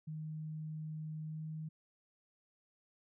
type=tone with pitch glide; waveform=sine; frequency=155.56 to 156.73 Hz; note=D#3 to D#3; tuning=0 to +13 cents; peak=-40 dBFS; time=0.07-1.69 s; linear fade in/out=10 ms; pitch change=+13 cents; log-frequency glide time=1.24-1.42 s; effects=none